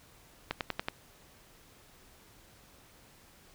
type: accelerating click train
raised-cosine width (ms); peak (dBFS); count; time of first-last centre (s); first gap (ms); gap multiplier
0.3; -15; 5; 0.51-0.885; 98; 0.97
effects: pink hiss -59 dBFS RMS until 3.54 s